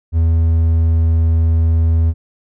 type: tone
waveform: triangle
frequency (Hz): 81.8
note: E2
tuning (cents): -13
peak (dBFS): -8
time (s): 0.12-2.14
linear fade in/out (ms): 50
effects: none